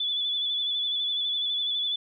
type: tone with vibrato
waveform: sine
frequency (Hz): 3452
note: A7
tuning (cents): -34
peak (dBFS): -25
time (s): 0-1.96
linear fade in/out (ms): 5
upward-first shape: sine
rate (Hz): 12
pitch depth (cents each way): 37
effects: none